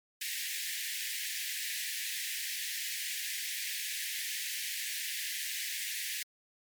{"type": "high-pass noise", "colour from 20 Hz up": "pink", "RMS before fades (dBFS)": -37, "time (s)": [0.21, 6.23], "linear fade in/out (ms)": 5, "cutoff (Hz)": 1700, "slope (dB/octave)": 96, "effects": ["MP3 96 kbps"]}